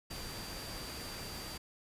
sine tone in noise, 4699 Hz, D8, in tune, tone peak -48 dBFS, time 0.1-1.58 s, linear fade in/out 10 ms, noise pink, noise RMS -44 dBFS, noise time 0.1-1.58 s, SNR -7 dB, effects resampled to 32000 Hz

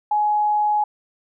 sine tone, 840 Hz, G#5, 19 cents sharp, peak -16 dBFS, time 0.11-0.84 s, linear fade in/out 5 ms, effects none

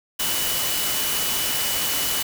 sine tone in noise, 2960 Hz, F#7, in tune, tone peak -30 dBFS, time 0.19-2.23 s, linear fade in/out 10 ms, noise white, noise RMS -24 dBFS, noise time 0.19-2.23 s, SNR -9 dB, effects none

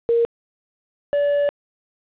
sine / triangle tone pair in turn, 466.5 / 575.9 Hz, A#4 / D5, +1 / -34 cents, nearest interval major third, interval 365 cents, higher second, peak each -14 dBFS, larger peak neither, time 0.09-0.25 / 1.13-1.49 s, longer second, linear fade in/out 0 ms, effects resampled to 8000 Hz + 8-bit

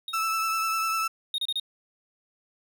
triangle tone with exponential decay, 3738 Hz, A#7, 4 cents sharp, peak -28 dBFS, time 0.08-0.26 s, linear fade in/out 2 ms, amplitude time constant 37 ms
35% pulse tone with vibrato, 1318.5 Hz, E6, in tune, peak -23 dBFS, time 0.13-1.08 s, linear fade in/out 10 ms, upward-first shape sine, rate 10 Hz, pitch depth 18 cents each way
triangle tone bursts, 3712 Hz, A#7, 8 cents flat, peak -24 dBFS, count 4, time 1.34-1.598 s, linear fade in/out 2 ms, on 42 ms, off 30 ms
effects none

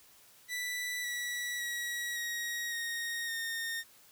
sawtooth tone with pitch steps, 1974 / 1945.7 / 1917.8 / 1890.3 / 1863.2 / 1836.5 Hz, B6 / B6 / A#6 / A#6 / A#6 / A#6, -1 / -26 / +49 / +24 / -1 / -26 cents, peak -31 dBFS, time 0.48-3.84 s, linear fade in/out 50 ms, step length 560 ms, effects white hiss -60 dBFS RMS until 4.11 s

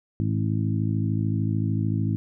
harmonic tone with a mistuned harmonic, 53.4 Hz, G#1, 49 cents sharp, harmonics 2 / 3 / 4 / 5 / 6, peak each -24 / -28 / -30 / -32 / -34 dBFS, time 0.2-2.16 s, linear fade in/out 0 ms, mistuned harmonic 6, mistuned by +16 cents, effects none

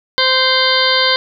harmonic tone, 520 Hz, C5, 11 cents flat, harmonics 1 / 2 / 3 / 4 / 6 / 7 / 8 / 9, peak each -19 / -19 / -19 / -19 / -19 / -19 / -19 / -19 dBFS, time 0.18-1.16 s, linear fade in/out 0 ms, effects none

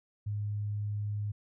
sine tone, 103.83 Hz, G#2, in tune, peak -31 dBFS, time 0.26-1.32 s, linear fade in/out 10 ms, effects none

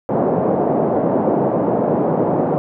white band-pass noise, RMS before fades -17 dBFS, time 0.09-2.58 s, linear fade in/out 0 ms, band 140 to 690 Hz, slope 24 dB/octave, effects none

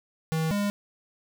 square tone pair in turn, 160 / 203.7 Hz, D#3 / G#3, +49 / -33 cents, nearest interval major third, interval 418 cents, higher second, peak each -25 dBFS, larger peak neither, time 0.32-0.51 / 0.51-0.7 s, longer neither, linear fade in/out 0 ms, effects none

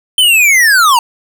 square linear sweep, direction down, 3113 to 900 Hz, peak -6 dBFS, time 0.18-0.99 s, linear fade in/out 2 ms, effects none

